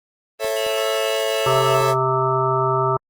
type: chord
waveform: 40% pulse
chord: A major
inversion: none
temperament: equal with one note detuned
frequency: 440 / 547.4 / 659.3 Hz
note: A4 / C#5 / E5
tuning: 0 / -22 / 0 cents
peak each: -23 dBFS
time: 0.39-1.95 s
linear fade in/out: 50 ms
type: clicks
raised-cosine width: 1 ms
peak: -21 dBFS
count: 5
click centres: 0.446 / 0.665 / 1.484 / 1.641 / 1.81 s
type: tone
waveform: sine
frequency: 2871 Hz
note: F7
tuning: 47 cents sharp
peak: -29 dBFS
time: 0.56-1.75 s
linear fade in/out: 10 ms
type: harmonic tone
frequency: 130.81 Hz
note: C3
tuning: in tune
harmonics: 1 / 3 / 5 / 7 / 9 / 10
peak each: -24 / -22 / -25 / -24 / -23 / -24 dBFS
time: 1.46-2.97 s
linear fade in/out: 5 ms
effects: Opus 24 kbps